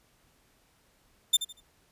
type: tone with echo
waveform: sawtooth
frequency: 3580 Hz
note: A7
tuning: 29 cents sharp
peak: -15 dBFS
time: 1.33-1.37 s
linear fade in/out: 10 ms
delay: 79 ms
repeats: 3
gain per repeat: -12 dB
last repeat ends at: 1.607 s
effects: pink hiss -66 dBFS RMS until 1.91 s + resampled to 32000 Hz